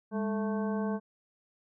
harmonic tone with a mistuned harmonic, 220 Hz, A3, in tune, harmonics 1 / 2 / 3 / 4 / 5 / 7, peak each -30 / -36 / -40 / -42 / -44 / -47 dBFS, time 0.11-1 s, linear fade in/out 50 ms, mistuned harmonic 1, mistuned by -120 cents, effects none

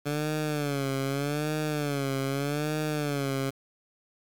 15% pulse tone with vibrato, 144.3 Hz, D3, 30 cents flat, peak -21 dBFS, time 0.05-3.51 s, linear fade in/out 20 ms, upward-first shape sine, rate 0.82 Hz, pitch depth 110 cents each way, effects 8-bit

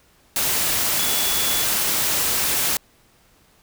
sine tone in noise, 3417 Hz, G#7, 49 cents sharp, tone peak -28 dBFS, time 0.99-1.64 s, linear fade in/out 2 ms, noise white, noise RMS -21 dBFS, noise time 0.36-2.77 s, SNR -10 dB, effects pink hiss -57 dBFS RMS until 3.62 s

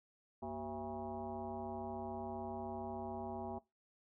sine tone with frequency modulation, 524 Hz, C5, 2 cents sharp, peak -40 dBFS, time 0.42-3.59 s, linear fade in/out 10 ms, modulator 145 Hz, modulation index 2.7, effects noise-tail reverb RT60 0.2 s tail -20 dB re dry

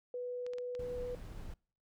sine tone, 493.3 Hz, B4, 2 cents flat, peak -37 dBFS, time 0.14-1.15 s, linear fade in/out 2 ms
clicks, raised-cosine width 0.2 ms, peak -34 dBFS, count 4, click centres 0.465 / 0.535 / 0.584 / 0.751 s
brown noise, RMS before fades -46 dBFS, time 0.79-1.54 s, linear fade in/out 5 ms
effects noise-tail reverb RT60 0.5 s tail -26 dB re dry

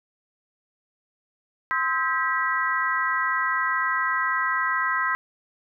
sine tone cluster, 1037 / 1290 / 1592 / 1944 Hz, C6 / E6 / G6 / B6, -16 / -38 / +26 / -28 cents, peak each -27 dBFS, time 1.71-5.15 s, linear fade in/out 0 ms, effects none

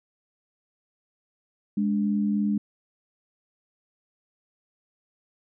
sine tone pair together, 206.5 / 290 Hz, G#3 / D4, -10 / -22 cents, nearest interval tritone, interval 588 cents, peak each -22 / -30 dBFS, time 1.77-2.58 s, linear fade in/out 5 ms, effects none

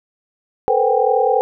sine tone cluster, 442.9 / 486.6 / 517 / 766 / 807 Hz, A4 / B4 / C5 / G5 / G#5, +11 / -26 / -21 / -40 / -50 cents, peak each -19 dBFS, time 0.68-1.41 s, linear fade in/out 0 ms, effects none

